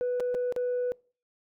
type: tone with dropouts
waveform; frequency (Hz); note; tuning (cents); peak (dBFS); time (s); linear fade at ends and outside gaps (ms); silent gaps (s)
sine; 493.9; B4; 0; -24; 0.01-0.92; 0; 0.199-0.204 / 0.344-0.349 / 0.524-0.563
effects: noise-tail reverb RT60 0.4 s tail -26 dB re dry + tanh soft clip ceiling -24 dBFS